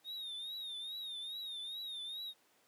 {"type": "tone with vibrato", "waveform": "triangle", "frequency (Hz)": 3700, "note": "A#7", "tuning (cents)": -14, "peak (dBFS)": -40, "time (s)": [0.04, 2.34], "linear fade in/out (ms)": 50, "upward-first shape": "triangle", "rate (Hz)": 2.4, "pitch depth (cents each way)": 110, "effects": ["pink hiss -70 dBFS RMS until 2.67 s", "high-pass 300 Hz 12 dB/octave"]}